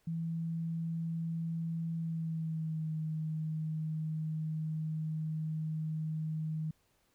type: tone with pitch glide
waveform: sine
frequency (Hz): 164.81 to 156.91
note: E3 to D#3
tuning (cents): 0 to +15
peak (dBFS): -33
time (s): 0.07-6.71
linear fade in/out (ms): 5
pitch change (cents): -85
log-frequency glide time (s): 1.96-2.91
effects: pink hiss -73 dBFS RMS until 7.14 s